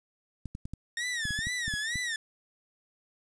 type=clicks; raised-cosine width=5 ms; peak=-25 dBFS; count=11; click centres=0.457 / 0.551 / 0.655 / 0.736 / 1.254 / 1.307 / 1.39 / 1.47 / 1.68 / 1.739 / 1.957 s
type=tone with vibrato; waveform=sawtooth; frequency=1829 Hz; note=A#6; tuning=33 cents flat; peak=-27 dBFS; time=0.97-2.16 s; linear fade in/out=2 ms; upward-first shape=sine; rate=2.2 Hz; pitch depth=150 cents each way
effects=resampled to 22050 Hz + 9-bit